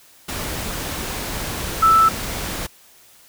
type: tone in noise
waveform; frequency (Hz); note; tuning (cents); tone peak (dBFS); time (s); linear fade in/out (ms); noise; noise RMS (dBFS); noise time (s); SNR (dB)
sine; 1318.5; E6; 0; -10; 1.82-2.09; 10; pink; -27; 0.28-2.67; +14
effects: white hiss -50 dBFS RMS until 3.28 s